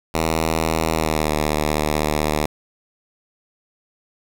5% pulse tone with pitch glide, 80.4 to 75.89 Hz, E2 to D#2, -43 to -43 cents, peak -7 dBFS, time 0.14-2.46 s, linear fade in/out 5 ms, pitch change -100 cents, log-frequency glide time 0.92-1.31 s, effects 7-bit

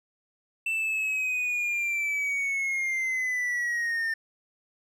triangle linear sweep, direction down, 2672 to 1799 Hz, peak -24 dBFS, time 0.66-4.14 s, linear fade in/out 5 ms, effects none

